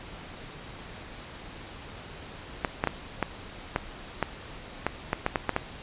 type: clicks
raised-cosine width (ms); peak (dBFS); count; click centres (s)
0.5; -9; 12; 2.648 / 2.839 / 2.873 / 3.227 / 3.761 / 4.227 / 4.866 / 5.131 / 5.264 / 5.358 / 5.493 / 5.564
effects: pink hiss -43 dBFS RMS until 5.82 s + resampled to 8000 Hz